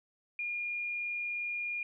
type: tone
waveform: sine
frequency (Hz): 2421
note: D#7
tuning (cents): -48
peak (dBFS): -33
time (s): 0.39-1.83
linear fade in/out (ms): 2
effects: none